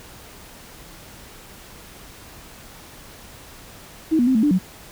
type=tone with pitch steps; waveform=sine; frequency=318.1 / 242 / 260.8 / 219.9 / 294.8 / 185.2 Hz; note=D#4 / B3 / C4 / A3 / D4 / F#3; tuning=+38 / -35 / -5 / -1 / +7 / +2 cents; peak=-14 dBFS; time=4.11-4.59 s; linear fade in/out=20 ms; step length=80 ms; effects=pink hiss -43 dBFS RMS until 4.91 s